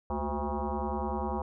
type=tone with frequency modulation; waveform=sine; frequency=370 Hz; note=F#4; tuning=in tune; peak=-29 dBFS; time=0.1-1.42 s; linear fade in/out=2 ms; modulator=146 Hz; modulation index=4.6; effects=none